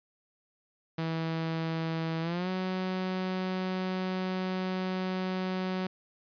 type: tone with pitch glide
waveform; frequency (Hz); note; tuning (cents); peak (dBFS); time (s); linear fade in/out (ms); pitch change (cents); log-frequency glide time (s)
sawtooth; 162.8 to 185.93; E3 to F#3; -21 to +9; -26; 0.98-5.87; 5; +230; 2.21-2.49
effects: resampled to 11025 Hz